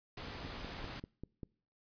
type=noise; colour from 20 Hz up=pink; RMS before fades=-45 dBFS; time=0.17-1 s; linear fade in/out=5 ms
type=click train; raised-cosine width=3 ms; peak=-31 dBFS; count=6; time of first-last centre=0.45-1.432 s; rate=5.09 Hz
effects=noise-tail reverb RT60 0.5 s tail -25 dB re dry + resampled to 11025 Hz